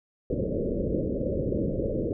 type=low-pass noise; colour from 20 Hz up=white; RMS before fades=-28 dBFS; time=0.3-2.13 s; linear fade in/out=2 ms; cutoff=570 Hz; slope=96 dB/octave; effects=none